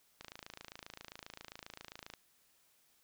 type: click train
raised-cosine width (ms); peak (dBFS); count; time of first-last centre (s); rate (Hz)
0.2; -29; 54; 0.21-2.137; 27.5
effects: white hiss -71 dBFS RMS until 3.03 s